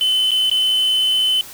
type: tone with dropouts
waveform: sine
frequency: 3038 Hz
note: F#7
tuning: 45 cents sharp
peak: -11 dBFS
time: 0.01-1.41 s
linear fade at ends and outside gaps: 1 ms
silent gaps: 0.308-0.316 / 0.498-0.514 s
effects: tanh soft clip ceiling -13 dBFS + white hiss -37 dBFS RMS until 1.53 s